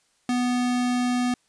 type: tone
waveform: square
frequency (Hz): 246.9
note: B3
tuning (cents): 0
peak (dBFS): -22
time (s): 0.29-1.34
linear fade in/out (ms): 2
effects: white hiss -66 dBFS RMS until 1.48 s + resampled to 22050 Hz